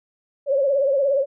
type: tone with vibrato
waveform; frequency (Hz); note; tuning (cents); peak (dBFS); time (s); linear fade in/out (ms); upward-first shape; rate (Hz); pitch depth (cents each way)
sine; 552; C#5; -7; -16; 0.46-1.26; 50; triangle; 17; 100
effects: none